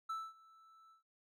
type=tone with ADSR envelope; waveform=triangle; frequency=1318.5 Hz; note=E6; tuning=in tune; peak=-35 dBFS; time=0.09-1.03 s; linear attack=10 ms; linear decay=230 ms; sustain=-24 dB; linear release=120 ms; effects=none